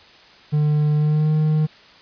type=tone with pitch glide; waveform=triangle; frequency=150 to 154.31 Hz; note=D3 to D#3; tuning=+37 to -14 cents; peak=-13 dBFS; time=0.52-1.67 s; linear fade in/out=20 ms; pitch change=+49 cents; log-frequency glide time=0.96-1.31 s; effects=white hiss -47 dBFS RMS until 2.01 s + resampled to 11025 Hz